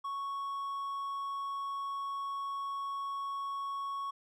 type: tone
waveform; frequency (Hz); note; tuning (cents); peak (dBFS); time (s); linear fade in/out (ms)
triangle; 1108.7; C#6; 0; -33; 0.04-4.11; 10
effects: none